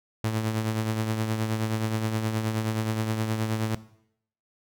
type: tone with tremolo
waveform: sawtooth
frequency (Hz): 110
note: A2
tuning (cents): 0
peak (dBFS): -19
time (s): 0.24-3.75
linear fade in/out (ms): 0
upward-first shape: triangle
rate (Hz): 9.5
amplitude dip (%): 55
effects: noise-tail reverb RT60 0.7 s tail -17 dB re dry